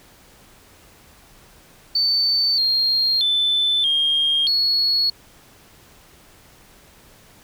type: tone with pitch steps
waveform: sine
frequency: 4533 / 4222 / 3519 / 3225 / 4356 Hz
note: C#8 / C8 / A7 / G7 / C#8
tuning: +38 / +15 / 0 / +48 / -31 cents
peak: -15 dBFS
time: 1.95-5.1 s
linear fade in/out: 5 ms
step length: 630 ms
effects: tanh soft clip ceiling -11 dBFS + pink hiss -50 dBFS RMS until 7.43 s